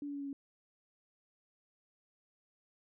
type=tone with pitch steps; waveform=sine; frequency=288.5 / 285.7 / 282.9 / 280.1 / 277.4 Hz; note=D4 / D4 / C#4 / C#4 / C#4; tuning=-31 / -48 / +35 / +18 / +1 cents; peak=-38 dBFS; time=0.02-0.33 s; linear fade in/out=2 ms; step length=62 ms; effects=none